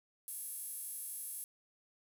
sawtooth tone with high-pass filter, 556 Hz, C#5, 5 cents sharp, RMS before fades -44 dBFS, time 0.28-1.44 s, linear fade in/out 0 ms, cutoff 11000 Hz, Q 4.2, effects none

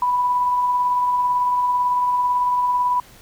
sine tone with tremolo, 987.8 Hz, B5, in tune, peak -15 dBFS, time 0.02-3 s, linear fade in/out 2 ms, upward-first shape sine, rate 18 Hz, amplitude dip 25%, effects pink hiss -47 dBFS RMS until 3.21 s

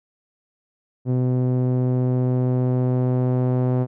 sawtooth tone with low-pass filter sweep, 126.4 Hz, B2, 41 cents sharp, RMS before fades -20 dBFS, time 1.05-3.87 s, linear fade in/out 50 ms, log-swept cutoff 390 to 640 Hz, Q 0.86, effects none

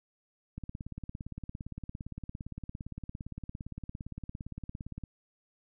click train, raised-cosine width 5 ms, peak -27 dBFS, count 79, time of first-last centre 0.58-5.037 s, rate 17.5 Hz, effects none

